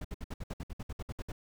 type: noise bursts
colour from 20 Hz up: brown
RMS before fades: -38 dBFS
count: 14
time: 0.01-1.32 s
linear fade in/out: 5 ms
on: 36 ms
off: 62 ms
effects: none